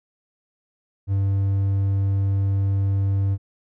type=tone; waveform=triangle; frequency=98.1 Hz; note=G2; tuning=2 cents sharp; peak=-16 dBFS; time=1.07-3.38 s; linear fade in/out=50 ms; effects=none